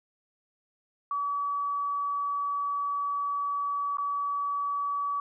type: tone with dropouts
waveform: sine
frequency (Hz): 1142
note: D6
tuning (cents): -49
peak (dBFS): -27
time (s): 1.11-5.2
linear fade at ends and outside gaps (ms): 2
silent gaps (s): 3.971-3.983
effects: none